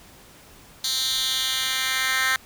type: tone with high-pass filter sweep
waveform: 10% pulse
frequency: 261.6 Hz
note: C4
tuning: in tune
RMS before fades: -24 dBFS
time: 0.84-2.36 s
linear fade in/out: 2 ms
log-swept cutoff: 4300 to 1800 Hz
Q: 2.6
effects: pink hiss -49 dBFS RMS until 2.45 s